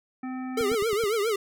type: harmonic tone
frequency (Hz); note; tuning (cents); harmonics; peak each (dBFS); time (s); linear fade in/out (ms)
257.3; C4; -29; 1 / 3 / 5 / 7 / 9; -31 / -41 / -45 / -48 / -50; 0.23-0.75; 5
type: tone with vibrato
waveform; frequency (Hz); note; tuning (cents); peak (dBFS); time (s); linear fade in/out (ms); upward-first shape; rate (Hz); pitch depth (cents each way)
square; 430.2; A4; -39; -24; 0.57-1.36; 5; triangle; 7.4; 170
type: click train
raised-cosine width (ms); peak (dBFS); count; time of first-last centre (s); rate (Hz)
3; -26; 5; 0.61-1.038; 9.35
effects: none